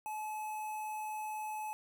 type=tone with notch filter; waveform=square; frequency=858 Hz; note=A5; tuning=44 cents flat; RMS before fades=-40 dBFS; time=0.06-1.73 s; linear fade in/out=0 ms; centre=4400 Hz; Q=0.95; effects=none